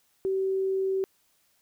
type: tone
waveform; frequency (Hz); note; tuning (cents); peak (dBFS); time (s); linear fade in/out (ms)
sine; 383.3; G4; -39; -24; 0.25-1.04; 0
effects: white hiss -68 dBFS RMS until 1.61 s